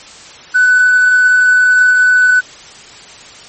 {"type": "tone with hard clipping", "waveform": "triangle", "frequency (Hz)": 1496, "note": "F#6", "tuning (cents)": 19, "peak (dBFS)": -6, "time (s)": [0.54, 2.41], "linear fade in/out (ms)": 20, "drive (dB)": 4, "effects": ["white hiss -35 dBFS RMS until 3.48 s", "MP3 32 kbps"]}